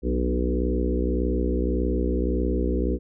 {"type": "harmonic tone with a mistuned harmonic", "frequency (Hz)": 61.74, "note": "B1", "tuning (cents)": 0, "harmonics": [1, 3, 4, 5, 6, 7, 8], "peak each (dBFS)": [-24, -31, -30, -30, -30, -32, -33], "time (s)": [0.02, 2.99], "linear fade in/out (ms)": 50, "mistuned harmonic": 5, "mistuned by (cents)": -28, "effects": []}